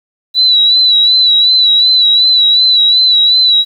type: tone with vibrato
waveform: sine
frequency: 3951 Hz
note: B7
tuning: in tune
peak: -5 dBFS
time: 0.34-3.65 s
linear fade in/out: 50 ms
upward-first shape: sine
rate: 2.7 Hz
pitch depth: 49 cents each way
effects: 7-bit